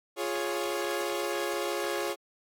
sawtooth chord, Db major, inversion first, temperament equal, 349.2 / 415.3 / 554.4 Hz, F4 / Ab4 / Db5, 0 / 0 / 0 cents, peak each -30 dBFS, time 0.16-2.16 s, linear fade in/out 50 ms, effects AAC 64 kbps

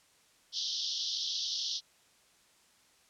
white band-pass noise, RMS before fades -35 dBFS, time 0.52-1.81 s, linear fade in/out 50 ms, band 3100 to 5800 Hz, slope 96 dB/octave, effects white hiss -65 dBFS RMS until 3.09 s + low-pass 9000 Hz 12 dB/octave

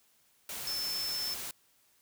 sine tone in noise, 5290 Hz, E8, 5 cents sharp, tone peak -33 dBFS, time 0.67-1.34 s, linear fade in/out 2 ms, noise white, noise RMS -40 dBFS, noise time 0.49-1.51 s, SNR +4 dB, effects white hiss -68 dBFS RMS until 2.01 s

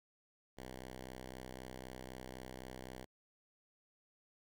5% pulse tone, 63.9 Hz, C2, 40 cents flat, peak -36 dBFS, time 0.57-3.05 s, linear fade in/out 10 ms, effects Opus 48 kbps

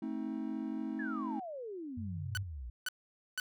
triangle chord, A diminished, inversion none, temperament just, 220 / 264 / 316.8 Hz, A3 / C4 / Eb4, 0 / +16 / +31 cents, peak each -38 dBFS, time 0.02-1.4 s, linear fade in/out 5 ms
sine exponential sweep, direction down, 1760 to 55.3 Hz, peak -40 dBFS, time 0.99-2.7 s, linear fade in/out 5 ms
sine tone, 94.3 Hz, F#2, 33 cents sharp, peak -39 dBFS, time 1.97-2.43 s, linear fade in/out 5 ms
sawtooth tone bursts, 1494 Hz, F#6, 16 cents sharp, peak -30 dBFS, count 3, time 2.35-3.399 s, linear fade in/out 0 ms, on 23 ms, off 490 ms
effects none

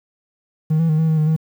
triangle tone with pitch steps, 156.3 / 164.4 / 155.1 / 160.7 / 158 / 153.6 / 158.6 Hz, D#3 / E3 / D#3 / E3 / D#3 / D#3 / D#3, +8 / -4 / -5 / -44 / +27 / -22 / +33 cents, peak -11 dBFS, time 0.7-1.365 s, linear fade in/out 10 ms, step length 95 ms, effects tanh soft clip ceiling -7 dBFS + 8-bit

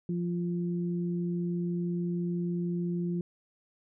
sine tone pair together, 174.2 / 348 Hz, F3 / F4, -4 / -6 cents, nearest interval octave, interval 1198 cents, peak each -29 / -36 dBFS, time 0.09-3.21 s, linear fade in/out 2 ms, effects none

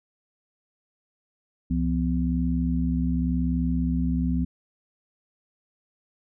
sine tone cluster, 67.8 / 171 / 251.9 Hz, C#2 / F3 / B3, -38 / -36 / +34 cents, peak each -26 dBFS, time 1.7-4.45 s, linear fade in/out 10 ms, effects none

